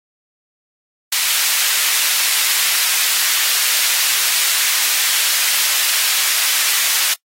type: high-pass noise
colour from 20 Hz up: pink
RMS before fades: -17 dBFS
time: 1.12-7.14 s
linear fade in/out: 5 ms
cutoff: 2200 Hz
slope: 12 dB/octave
effects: noise-tail reverb RT60 0.1 s tail -23 dB re dry + AAC 48 kbps